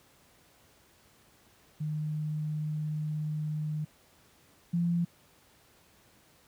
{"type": "tone pair in turn", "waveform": "sine", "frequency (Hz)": [152.8, 171.51], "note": ["D#3", "F3"], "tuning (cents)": [-31, -31], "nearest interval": "major second", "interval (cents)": 200, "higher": "second", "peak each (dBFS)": [-30, -25], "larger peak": "second", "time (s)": [[1.8, 3.85], [4.73, 5.05]], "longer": "first", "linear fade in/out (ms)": 10, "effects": ["pink hiss -62 dBFS RMS until 6.47 s", "high-pass 60 Hz 12 dB/octave"]}